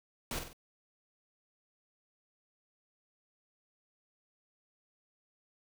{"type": "noise with echo", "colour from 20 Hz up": "pink", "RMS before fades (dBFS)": -37, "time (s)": [0.31, 0.39], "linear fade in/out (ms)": 2, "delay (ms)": 47, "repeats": 3, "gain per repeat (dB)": -6, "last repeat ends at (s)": 0.531, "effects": []}